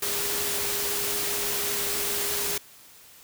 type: tone in noise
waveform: sine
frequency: 408.4 Hz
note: G#4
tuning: 29 cents flat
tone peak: -36 dBFS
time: 0.02-2.58 s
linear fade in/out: 5 ms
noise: white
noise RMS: -28 dBFS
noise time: 0.02-2.58 s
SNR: -11 dB
effects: white hiss -51 dBFS RMS until 3.23 s